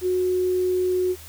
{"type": "tone", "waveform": "sine", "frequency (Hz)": 365.9, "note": "F#4", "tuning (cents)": -19, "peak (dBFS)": -19, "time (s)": [0.01, 1.16], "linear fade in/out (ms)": 50, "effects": ["added 80 Hz sine -44 dBFS peak until 1.28 s", "white hiss -44 dBFS RMS until 1.28 s"]}